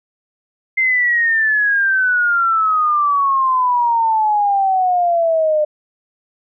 sine exponential sweep, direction down, 2093 to 600 Hz, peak -12 dBFS, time 0.77-5.65 s, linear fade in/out 10 ms, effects none

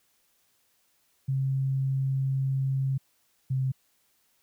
sine tone pair in turn, 134.4 / 131.71 Hz, C3 / C3, +47 / +12 cents, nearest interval unison, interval 35 cents, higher first, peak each -24 / -24 dBFS, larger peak neither, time 1.28-2.98 / 3.5-3.72 s, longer first, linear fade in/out 10 ms, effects white hiss -69 dBFS RMS until 4.42 s

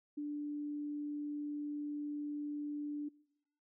sine tone, 293.8 Hz, D4, 1 cent sharp, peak -37 dBFS, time 0.17-3.09 s, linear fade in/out 10 ms, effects noise-tail reverb RT60 0.8 s tail -23 dB re dry

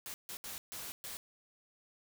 white noise bursts at uneven times, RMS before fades -44 dBFS, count 5, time 0.06-0.14 / 0.29-0.37 / 0.44-0.58 / 0.72-0.92 / 1.04-1.17 s, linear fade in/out 0 ms, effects none

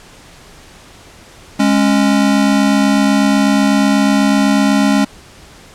square tone pair together, 206.7 / 274.8 Hz, G#3 / C#4, -8 / -15 cents, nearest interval perfect fourth, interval 493 cents, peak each -13 dBFS, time 1.59-5.05 s, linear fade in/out 10 ms, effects pink hiss -40 dBFS RMS until 5.74 s + low-pass 9000 Hz 12 dB/octave

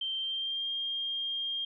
sine tone with pitch glide, 3136 to 3213 Hz, G7 to G7, 0 to +42 cents, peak -31 dBFS, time 0.01-1.65 s, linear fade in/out 5 ms, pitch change +42 cents, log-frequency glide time 0.18-0.7 s, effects none

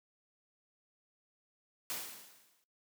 white noise with exponential decay, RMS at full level -37 dBFS, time 1.9-2.64 s, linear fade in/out 0 ms, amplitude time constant 160 ms, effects noise-tail reverb RT60 0.2 s tail -20 dB re dry + high-pass 150 Hz 12 dB/octave

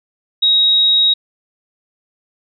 sine tone, 3794 Hz, A#7, 30 cents sharp, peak -9 dBFS, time 0.42-1.14 s, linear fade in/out 10 ms, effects none

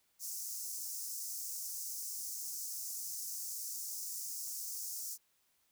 pink high-pass noise, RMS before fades -42 dBFS, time 0.19-5.18 s, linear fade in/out 50 ms, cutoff 5400 Hz, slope 48 dB/octave, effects white hiss -75 dBFS RMS until 5.71 s

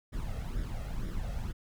brown noise with flanger, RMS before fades -35 dBFS, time 0.12-1.53 s, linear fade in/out 20 ms, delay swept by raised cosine 0.56 to 1.56 ms, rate 2.1 Hz, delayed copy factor +0.65, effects none

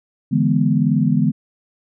sine chord, E dominant seventh, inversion third, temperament equal with one note detuned, 145.23 / 164.81 / 207.7 / 246.9 Hz, D3 / E3 / G#3 / B3, -19 / 0 / 0 / 0 cents, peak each -19 dBFS, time 0.31-1.32 s, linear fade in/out 20 ms, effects none

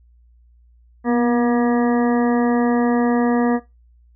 harmonic tone with a mistuned harmonic, 238.8 Hz, A#3, 42 cents sharp, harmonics 1 / 2 / 3 / 4 / 5 / 7 / 8, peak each -16 / -22 / -26 / -28 / -30 / -33 / -34 dBFS, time 1.04-3.6 s, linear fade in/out 50 ms, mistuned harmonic 1, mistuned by +27 cents, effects noise-tail reverb RT60 0.2 s tail -17 dB re dry + added 59 Hz sine -49 dBFS peak until 4.15 s

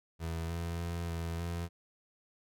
30% pulse tone with pitch steps, 82.5 / 84.4 / 85.2 / 83.5 / 85.5 Hz, E2 / E2 / F2 / E2 / F2, +2 / +41 / -42 / +23 / -36 cents, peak -32 dBFS, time 0.19-1.69 s, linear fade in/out 50 ms, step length 300 ms, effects none

